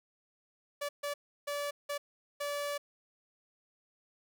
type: tone bursts at uneven times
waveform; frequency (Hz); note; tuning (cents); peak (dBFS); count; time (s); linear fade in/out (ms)
sawtooth; 577; D5; -31; -30; 5; 0.81-0.89 / 1.03-1.14 / 1.47-1.71 / 1.89-1.98 / 2.4-2.78; 10
effects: none